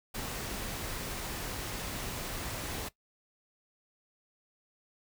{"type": "noise", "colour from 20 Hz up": "pink", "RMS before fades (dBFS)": -38, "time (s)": [0.14, 2.89], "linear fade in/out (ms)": 10, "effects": ["noise-tail reverb RT60 0.1 s tail -17 dB re dry"]}